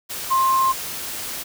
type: tone in noise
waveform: sine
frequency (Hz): 1057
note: C6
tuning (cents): +17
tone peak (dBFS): -15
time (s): 0.3-0.73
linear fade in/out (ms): 20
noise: white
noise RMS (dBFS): -30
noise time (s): 0.09-1.44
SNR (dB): +12
effects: none